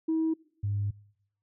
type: tone pair in turn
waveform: sine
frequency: 321.2 / 101.76 Hz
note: E4 / G#2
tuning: -45 / -35 cents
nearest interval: octave + minor sixth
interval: 1990 cents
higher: first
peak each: -23 / -26 dBFS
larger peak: first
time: 0.08-0.34 / 0.63-0.91 s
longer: second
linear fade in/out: 10 ms
effects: noise-tail reverb RT60 0.8 s tail -25 dB re dry + tanh soft clip ceiling -21 dBFS